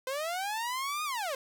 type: linear two-way sweep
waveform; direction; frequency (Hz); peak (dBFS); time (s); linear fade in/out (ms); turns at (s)
sawtooth; up then down; 507 to 1244.5 to 507; -28; 0.07-1.35; 2; 1.04
effects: none